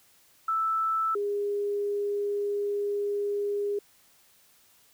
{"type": "tone pair in turn", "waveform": "sine", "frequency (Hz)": [1318.5, 407.9], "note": ["E6", "G#4"], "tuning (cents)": [0, -31], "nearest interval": "octave + minor sixth", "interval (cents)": 2031, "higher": "first", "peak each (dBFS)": [-24, -26], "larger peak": "first", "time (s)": [[0.48, 1.15], [1.15, 3.79]], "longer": "second", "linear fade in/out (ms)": 5, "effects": ["white hiss -61 dBFS RMS until 4.93 s"]}